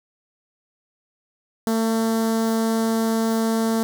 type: tone with notch filter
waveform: sawtooth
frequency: 224.7 Hz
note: A3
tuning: 37 cents sharp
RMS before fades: -21 dBFS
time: 1.67-3.83 s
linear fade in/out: 0 ms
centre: 2500 Hz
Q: 0.83
effects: none

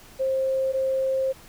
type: tone pair in turn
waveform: sine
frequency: 530 / 530 Hz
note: C5 / C5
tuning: +22 / +22 cents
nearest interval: unison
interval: 0 cents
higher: neither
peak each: -21 dBFS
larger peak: neither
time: 0.19-0.73 / 0.73-1.33 s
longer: second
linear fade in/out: 20 ms
effects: pink hiss -49 dBFS RMS until 1.48 s

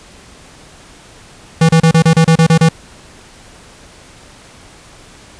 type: tone bursts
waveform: square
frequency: 162.8 Hz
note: E3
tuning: 21 cents flat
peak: -6 dBFS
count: 10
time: 1.61-2.689 s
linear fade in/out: 5 ms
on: 80 ms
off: 31 ms
effects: pink hiss -40 dBFS RMS until 5.39 s + resampled to 22050 Hz

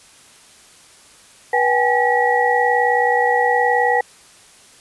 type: tone cluster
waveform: sine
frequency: 486.9 / 777 / 836 / 1924 Hz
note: B4 / G5 / G#5 / B6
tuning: -25 / -16 / +11 / -46 cents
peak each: -19 dBFS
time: 1.53-4.01 s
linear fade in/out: 5 ms
effects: white hiss -47 dBFS RMS until 4.8 s + resampled to 24000 Hz

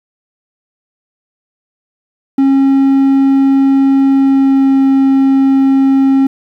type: tone with pitch glide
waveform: triangle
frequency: 271.7 to 269.8 Hz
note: C#4 to C#4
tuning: -35 to -47 cents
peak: -4 dBFS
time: 2.38-6.27 s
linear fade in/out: 5 ms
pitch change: -12 cents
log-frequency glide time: 4.11-4.82 s
effects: 7-bit

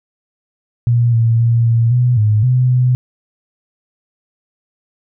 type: tone with pitch steps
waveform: sine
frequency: 119 / 114.8 / 116.8 / 115.7 / 123.5 / 106.6 / 126.5 / 125.7 Hz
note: A#2 / A#2 / A#2 / A#2 / B2 / G#2 / B2 / B2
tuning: +36 / -26 / +4 / -13 / 0 / +46 / +42 / +31 cents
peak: -9 dBFS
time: 0.87-2.95 s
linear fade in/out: 0 ms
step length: 260 ms
effects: none

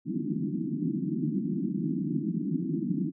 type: band-pass noise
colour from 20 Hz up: pink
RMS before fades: -30 dBFS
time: 0.05-3.12 s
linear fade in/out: 50 ms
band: 150 to 340 Hz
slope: 96 dB/octave
effects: none

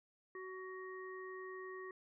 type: harmonic tone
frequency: 374.3 Hz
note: F#4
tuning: 20 cents sharp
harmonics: 1 / 3 / 5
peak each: -47 / -52 / -52 dBFS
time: 0.35-1.91 s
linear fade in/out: 2 ms
effects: none

